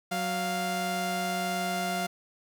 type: tone pair together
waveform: sawtooth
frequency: 185.01 / 698.5 Hz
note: F#3 / F5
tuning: 0 / 0 cents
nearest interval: octave + major seventh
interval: 2300 cents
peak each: -29 / -26 dBFS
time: 0.11-2.07 s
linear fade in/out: 10 ms
effects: none